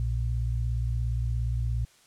sine tone pair together, 60.07 / 117.2 Hz, B1 / A#2, -47 / +10 cents, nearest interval octave, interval 1157 cents, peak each -27 / -29 dBFS, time 0-1.85 s, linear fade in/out 0 ms, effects white hiss -59 dBFS RMS until 2.06 s + low-pass 9000 Hz 12 dB/octave

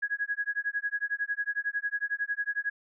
sine tone with tremolo, 1661.2 Hz, G#6, in tune, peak -25 dBFS, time 0.02-2.7 s, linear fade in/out 10 ms, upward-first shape sine, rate 11 Hz, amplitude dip 100%, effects none

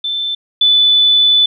sine tone pair in turn, 3536 / 3489 Hz, A7 / A7, +8 / -15 cents, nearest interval unison, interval 23 cents, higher first, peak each -16 / -7 dBFS, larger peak second, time 0.04-0.35 / 0.61-1.46 s, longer second, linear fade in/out 5 ms, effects none

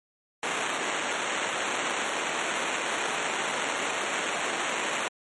white noise with sample-and-hold, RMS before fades -29 dBFS, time 0.43-5.08 s, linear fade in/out 0 ms, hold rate 4900 Hz, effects high-pass 300 Hz 12 dB/octave + MP3 48 kbps

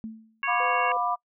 sine tone with exponential decay, 221.4 Hz, A3, 11 cents sharp, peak -30 dBFS, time 0.04-0.42 s, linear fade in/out 0 ms, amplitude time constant 81 ms
harmonic tone, 552 Hz, C#5, 7 cents flat, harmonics 2 / 3 / 4 / 5, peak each -31 / -31 / -31 / -31 dBFS, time 0.43-0.92 s, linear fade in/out 2 ms
sine chord, B diminished, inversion second, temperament just, 711.2 / 987.8 / 1185.3 Hz, F5 / B5 / D6, +31 / 0 / +16 cents, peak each -28 dBFS, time 0.47-1.16 s, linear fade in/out 20 ms
sine tone, 506 Hz, B4, 42 cents sharp, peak -32 dBFS, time 0.6-0.97 s, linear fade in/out 2 ms
effects noise-tail reverb RT60 0.1 s tail -25 dB re dry

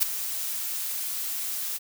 blue noise with ADSR envelope, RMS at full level -18 dBFS, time 0-1.79 s, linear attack 28 ms, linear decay 5 ms, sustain -13 dB, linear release 30 ms, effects none

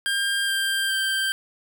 25% pulse tone with pitch steps, 1600 / 1585.3 / 1570.7 Hz, G6 / G6 / G6, +35 / +19 / +3 cents, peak -18 dBFS, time 0.06-1.32 s, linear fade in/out 0 ms, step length 420 ms, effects none

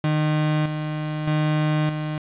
35% pulse tone with tremolo, 153.1 Hz, D#3, 28 cents flat, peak -17 dBFS, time 0.04-2.18 s, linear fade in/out 2 ms, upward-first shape square, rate 0.81 Hz, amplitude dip 50%, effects resampled to 8000 Hz + 8-bit

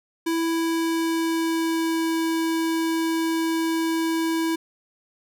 square tone with pitch glide, 330 to 327 Hz, E4 to E4, +2 to -14 cents, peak -22 dBFS, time 0.26-4.56 s, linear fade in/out 10 ms, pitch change -16 cents, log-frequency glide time 0.42-2.17 s, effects none

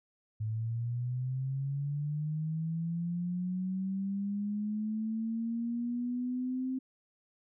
sine linear sweep, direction up, 107.4 to 261.6 Hz, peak -31 dBFS, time 0.4-6.79 s, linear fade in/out 10 ms, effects none

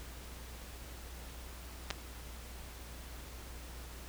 clicks, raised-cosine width 0.2 ms, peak -18 dBFS, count 2, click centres 1.904 / 1.909 s, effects added 60 Hz sine -47 dBFS peak until 4.08 s + pink hiss -51 dBFS RMS until 4.08 s

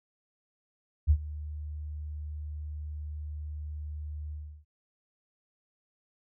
sine tone with ADSR envelope, 75.3 Hz, D2, 44 cents sharp, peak -16 dBFS, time 1.07-4.65 s, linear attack 34 ms, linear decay 66 ms, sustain -19 dB, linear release 330 ms, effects none

